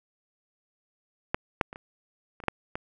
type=clicks; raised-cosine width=0.5 ms; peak=-9 / -7 / -25 / -26 / -30 / -23 / -8 / -17 dBFS; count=8; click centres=1.345 / 1.612 / 1.729 / 1.759 / 2.402 / 2.438 / 2.483 / 2.755 s; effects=none